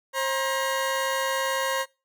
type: tone pair together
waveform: 20% pulse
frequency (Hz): 534 / 950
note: C5 / A#5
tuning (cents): +35 / +33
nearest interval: minor seventh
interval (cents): 998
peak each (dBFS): -21 / -24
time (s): 0.13-1.86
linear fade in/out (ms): 50
effects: noise-tail reverb RT60 0.3 s tail -24 dB re dry